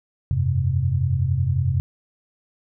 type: chord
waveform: sine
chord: F suspended second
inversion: none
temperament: just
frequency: 87.31 / 98.22 / 130.96 Hz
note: F2 / G2 / C3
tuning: 0 / +4 / +2 cents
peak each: -23 / -24 / -21 dBFS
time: 0.31-1.8 s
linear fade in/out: 0 ms
effects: none